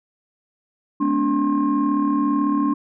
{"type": "tone cluster", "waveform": "sine", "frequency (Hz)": [215.2, 251.3, 289.4, 1068], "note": ["A3", "B3", "D4", "C6"], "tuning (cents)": [-38, 30, -25, 35], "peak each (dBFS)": [-24, -25, -18, -24], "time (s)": [1, 2.74], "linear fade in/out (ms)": 10, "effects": ["tanh soft clip ceiling -10 dBFS"]}